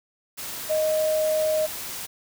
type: tone in noise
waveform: sine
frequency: 622.3 Hz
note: D#5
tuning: in tune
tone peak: -20 dBFS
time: 0.69-1.67 s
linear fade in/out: 20 ms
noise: white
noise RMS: -34 dBFS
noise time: 0.37-2.07 s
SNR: +11 dB
effects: none